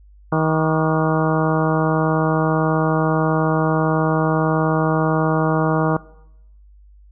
harmonic tone with a mistuned harmonic, 158.4 Hz, D#3, 31 cents sharp, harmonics 1 / 2 / 3 / 4 / 5 / 6 / 7 / 8 / 9, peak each -19 / -22 / -24 / -25 / -26 / -27 / -27 / -28 / -29 dBFS, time 0.32-5.97 s, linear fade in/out 5 ms, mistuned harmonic 8, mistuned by -81 cents, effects noise-tail reverb RT60 0.8 s tail -20 dB re dry + added 50 Hz sine -44 dBFS peak until 7.11 s

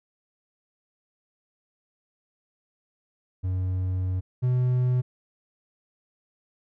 triangle tone pair in turn, 92.5 / 125.56 Hz, F#2 / B2, 0 / +29 cents, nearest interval perfect fourth, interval 529 cents, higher second, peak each -22 / -18 dBFS, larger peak second, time 3.43-4.21 / 4.42-5.02 s, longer first, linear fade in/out 20 ms, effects none

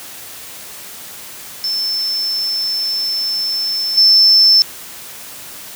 sine tone with level steps, 5300 Hz, E8, 9 cents sharp, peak -16 / -6 dBFS, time 1.64-4.62 s, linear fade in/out 0 ms, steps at 3.97 s, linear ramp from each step 10 ms, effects white hiss -33 dBFS RMS until 5.75 s + high-pass 60 Hz 12 dB/octave

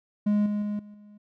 triangle tone with level steps, 207.7 Hz, G#3, in tune, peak -18 / -23 / -25 / -41 / -45 dBFS, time 0.26-1.18 s, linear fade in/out 10 ms, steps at 0.46 / 0.62 / 0.79 / 0.94 s, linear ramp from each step 2 ms, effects none

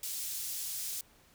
pink high-pass noise, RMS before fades -38 dBFS, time 0.03-1.01 s, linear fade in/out 2 ms, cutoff 6200 Hz, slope 12 dB/octave, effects pink hiss -63 dBFS RMS until 1.34 s

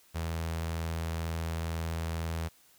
sawtooth tone with notch filter, 82.1 Hz, E2, 6 cents flat, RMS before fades -34 dBFS, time 0.14-2.49 s, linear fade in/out 20 ms, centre 290 Hz, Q 1.7, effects white hiss -62 dBFS RMS until 2.78 s

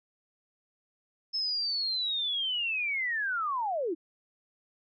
sine linear sweep, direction down, 5260 to 294.8 Hz, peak -28 dBFS, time 1.33-3.95 s, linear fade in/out 20 ms, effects none

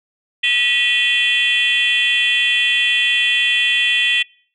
sine tone cluster, 1943 / 2484 / 2697 / 3105 / 3381 Hz, B6 / D#7 / E7 / G7 / G#7, -29 / -3 / +39 / -17 / +30 cents, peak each -19 dBFS, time 0.43-4.23 s, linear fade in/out 10 ms, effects noise-tail reverb RT60 0.5 s tail -25 dB re dry + tanh soft clip ceiling -7 dBFS

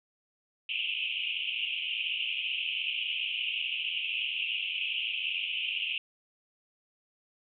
pink band-pass noise, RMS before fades -33 dBFS, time 0.69-5.98 s, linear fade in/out 2 ms, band 2500 to 3100 Hz, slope 96 dB/octave, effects none

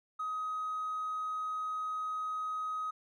sine tone with hard clipping, 1260 Hz, D#6, 21 cents sharp, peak -34 dBFS, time 0.19-2.91 s, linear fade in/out 10 ms, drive 1 dB, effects none

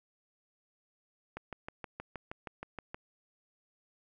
click train, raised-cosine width 0.5 ms, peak -25 dBFS, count 11, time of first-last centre 1.37-2.945 s, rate 6.35 Hz, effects none

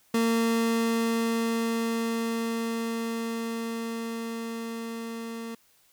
30% pulse tone with level ramp, 228.8 Hz, A#3, 32 cents flat, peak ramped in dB -19 to -32 dBFS, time 0.14-5.55 s, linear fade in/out 5 ms, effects white hiss -63 dBFS RMS until 5.92 s

